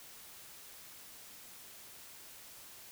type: silence
effects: white hiss -53 dBFS RMS until 2.91 s